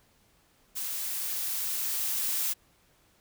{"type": "noise with level ramp", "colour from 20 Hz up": "blue", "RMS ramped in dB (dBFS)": [-34, -29], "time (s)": [0.75, 2.54], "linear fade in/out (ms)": 20, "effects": ["pink hiss -65 dBFS RMS until 3.2 s"]}